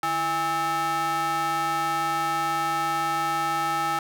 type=ring-modulated tone; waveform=square; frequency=242.2 Hz; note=B3; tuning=34 cents flat; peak=-21 dBFS; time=0.03-3.99 s; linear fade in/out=2 ms; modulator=1060 Hz; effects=none